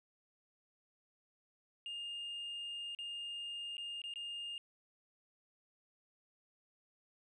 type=tone with dropouts; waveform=sine; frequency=2824 Hz; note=F7; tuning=19 cents sharp; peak=-39 dBFS; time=1.86-4.58 s; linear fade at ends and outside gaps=1 ms; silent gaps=2.949-2.988 / 3.769-3.78 / 4.018-4.039 / 4.138-4.158 s; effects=tanh soft clip ceiling -39 dBFS